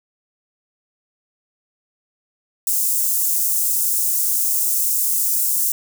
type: high-pass noise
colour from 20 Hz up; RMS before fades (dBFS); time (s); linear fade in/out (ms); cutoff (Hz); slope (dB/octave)
white; -19; 2.67-5.72; 2; 7100; 24
effects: none